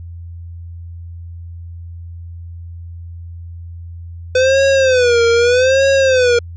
square tone with vibrato, 504 Hz, B4, 35 cents sharp, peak -10 dBFS, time 4.35-6.39 s, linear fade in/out 5 ms, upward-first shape sine, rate 0.81 Hz, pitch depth 140 cents each way, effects added 85 Hz sine -28 dBFS peak until 6.56 s + resampled to 16000 Hz

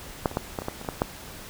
clicks, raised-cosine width 1 ms, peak -7 / -22 / -10 / -14 / -20 / -14 / -24 / -27 / -13 / -7 dBFS, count 10, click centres 0.258 / 0.314 / 0.371 / 0.588 / 0.62 / 0.684 / 0.814 / 0.848 / 0.888 / 1.019 s, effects pink hiss -42 dBFS RMS until 1.49 s

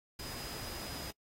sine tone in noise, 4978 Hz, D#8, in tune, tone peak -47 dBFS, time 0.19-1.11 s, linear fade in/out 5 ms, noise pink, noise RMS -44 dBFS, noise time 0.19-1.11 s, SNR -6 dB, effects noise-tail reverb RT60 0.1 s tail -25 dB re dry + AAC 48 kbps

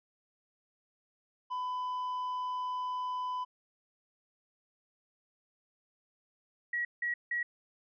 triangle tone, 1002 Hz, B5, 25 cents sharp, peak -31 dBFS, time 1.5-3.45 s, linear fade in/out 20 ms
sine tone bursts, 1915 Hz, A#6, 46 cents sharp, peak -30 dBFS, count 3, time 6.73-7.43 s, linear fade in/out 5 ms, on 120 ms, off 170 ms
effects resampled to 11025 Hz

